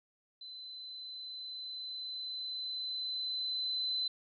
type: tone with level ramp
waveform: sine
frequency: 4036 Hz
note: B7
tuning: 37 cents sharp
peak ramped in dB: -45 to -31 dBFS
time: 0.41-4.08 s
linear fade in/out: 5 ms
effects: none